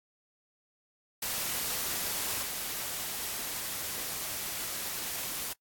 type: noise with level steps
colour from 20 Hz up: white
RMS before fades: -33 / -36 dBFS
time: 1.22-5.53 s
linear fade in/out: 5 ms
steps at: 2.42 s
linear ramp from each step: 10 ms
effects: noise-tail reverb RT60 0.1 s tail -25 dB re dry + AAC 64 kbps